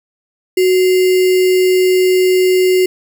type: tone with sample-and-hold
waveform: sine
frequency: 370 Hz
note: F#4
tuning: in tune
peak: -8 dBFS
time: 0.57-2.86 s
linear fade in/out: 5 ms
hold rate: 2450 Hz
effects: none